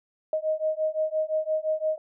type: beating tone pair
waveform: sine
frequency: 622.3 / 628.1 Hz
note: D#5 / D#5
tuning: 0 / +16 cents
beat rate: 5.8 Hz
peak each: -27 dBFS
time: 0.33-1.98 s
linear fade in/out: 2 ms
effects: none